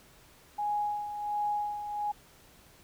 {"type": "tone with tremolo", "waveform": "sine", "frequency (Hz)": 830.6, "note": "G#5", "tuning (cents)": 0, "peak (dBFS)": -27, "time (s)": [0.58, 2.12], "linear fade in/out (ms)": 10, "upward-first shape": "sine", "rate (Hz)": 1.4, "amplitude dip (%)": 60, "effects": ["pink hiss -58 dBFS RMS until 2.83 s"]}